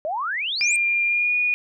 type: exponential sweep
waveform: sine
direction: up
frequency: 587.3 to 8680 Hz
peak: -23 dBFS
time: 0.05-0.76 s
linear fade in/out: 0 ms
type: tone with pitch glide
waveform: sine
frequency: 2398 to 2454 Hz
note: D7 to D#7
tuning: +36 to -25 cents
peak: -18 dBFS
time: 0.61-1.54 s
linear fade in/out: 0 ms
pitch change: +39 cents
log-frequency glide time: 1.06-1.35 s
effects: none